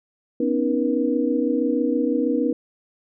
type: tone cluster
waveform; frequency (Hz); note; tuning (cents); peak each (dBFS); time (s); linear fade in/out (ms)
sine; 249.4 / 275.6 / 310.9 / 480; B3 / C#4 / D#4 / B4; +17 / -10 / -1 / -49; -24; 0.4-2.53; 5
effects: none